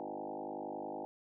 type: tone with frequency modulation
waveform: sine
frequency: 554.4 Hz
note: C#5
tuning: in tune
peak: -39 dBFS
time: 0-1.05 s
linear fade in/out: 0 ms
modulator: 50.8 Hz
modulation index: 5.9
effects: none